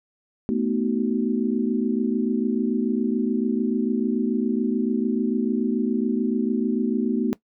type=chord; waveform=sine; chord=B dominant seventh; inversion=third; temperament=equal with one note detuned; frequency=220 / 246.9 / 311.1 / 377.3 Hz; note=A3 / B3 / D#4 / F#4; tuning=0 / 0 / 0 / +34 cents; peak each=-24 / -24 / -29 / -28 dBFS; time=0.49-7.33 s; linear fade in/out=0 ms; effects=noise-tail reverb RT60 0.1 s tail -18 dB re dry